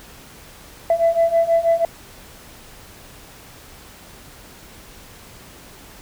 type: beating tone pair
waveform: sine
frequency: 664 / 670.2 Hz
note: E5 / E5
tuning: +12 / +29 cents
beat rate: 6.2 Hz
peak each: -17 / -15 dBFS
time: 0.9-1.85 s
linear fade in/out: 2 ms
effects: tanh soft clip ceiling -9 dBFS + pink hiss -43 dBFS RMS until 6.01 s